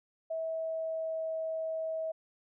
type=tone with pitch glide; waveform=sine; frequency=648 to 642.8 Hz; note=E5 to E5; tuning=-30 to -44 cents; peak=-32 dBFS; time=0.3-2.12 s; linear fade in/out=10 ms; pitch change=-14 cents; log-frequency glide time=0.42-1.36 s; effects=none